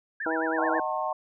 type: tone with vibrato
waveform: sine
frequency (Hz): 1568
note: G6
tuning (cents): 0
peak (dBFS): -30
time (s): 0.2-0.8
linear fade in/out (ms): 5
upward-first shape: sine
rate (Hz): 9.3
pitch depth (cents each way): 250
type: harmonic tone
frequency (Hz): 160.9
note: E3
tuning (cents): -42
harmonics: 2 / 3 / 4 / 5 / 6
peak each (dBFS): -30 / -32 / -33 / -34 / -35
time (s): 0.26-0.8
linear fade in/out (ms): 2
type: chord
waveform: sine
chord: D# diminished seventh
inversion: none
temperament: just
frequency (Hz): 622.3 / 746.7 / 896 / 1075.3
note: D#5 / F#5 / A5 / C6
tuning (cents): 0 / +16 / +31 / +47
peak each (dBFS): -32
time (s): 0.58-1.13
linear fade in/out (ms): 5
effects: none